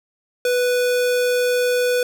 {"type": "tone", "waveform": "square", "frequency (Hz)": 493.9, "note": "B4", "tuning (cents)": 0, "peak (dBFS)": -17, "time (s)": [0.45, 2.03], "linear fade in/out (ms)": 2, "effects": []}